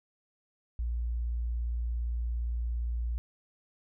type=tone; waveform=sine; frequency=58.7 Hz; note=A#1; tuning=13 cents sharp; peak=-29 dBFS; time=0.79-3.18 s; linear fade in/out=0 ms; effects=none